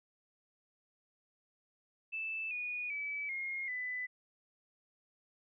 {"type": "tone with pitch steps", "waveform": "sine", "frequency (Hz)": [2637, 2460, 2296, 2142, 1998.5], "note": ["E7", "D#7", "D7", "C7", "B6"], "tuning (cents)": [0, -20, -40, 40, 20], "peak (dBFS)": -36, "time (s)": [2.12, 4.07], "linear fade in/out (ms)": 20, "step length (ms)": 390, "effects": []}